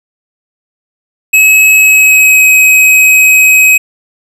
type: tone with pitch glide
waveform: square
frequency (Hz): 2569 to 2535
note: E7 to D#7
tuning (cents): -45 to +32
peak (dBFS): -3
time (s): 1.33-3.78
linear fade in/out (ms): 10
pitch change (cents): -23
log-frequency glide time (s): 1.75-2.47
effects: none